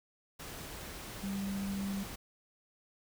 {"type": "tone in noise", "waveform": "sine", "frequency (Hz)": 196.9, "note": "G3", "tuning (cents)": 8, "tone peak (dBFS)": -34, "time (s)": [1.23, 2.04], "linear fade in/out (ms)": 10, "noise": "pink", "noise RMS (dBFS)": -45, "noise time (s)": [0.39, 2.16], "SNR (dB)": 8, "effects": []}